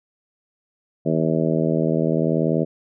harmonic tone, 80.3 Hz, E2, 45 cents flat, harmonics 2 / 3 / 4 / 5 / 6 / 7 / 8, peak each -22 / -24 / -25 / -26 / -27 / -27 / -28 dBFS, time 1.05-2.65 s, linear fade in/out 20 ms, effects none

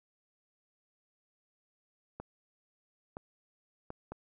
clicks, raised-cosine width 1 ms, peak -27 dBFS, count 4, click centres 2.2 / 3.169 / 3.904 / 4.12 s, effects none

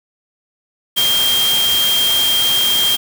sine tone in noise, 3200 Hz, G7, 35 cents sharp, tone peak -13 dBFS, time 0.96-2.97 s, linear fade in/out 20 ms, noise white, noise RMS -20 dBFS, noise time 0.96-2.97 s, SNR +4 dB, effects none

